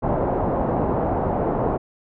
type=low-pass noise; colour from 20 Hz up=white; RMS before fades=-22 dBFS; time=0.02-1.78 s; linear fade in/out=20 ms; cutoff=810 Hz; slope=24 dB/octave; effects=none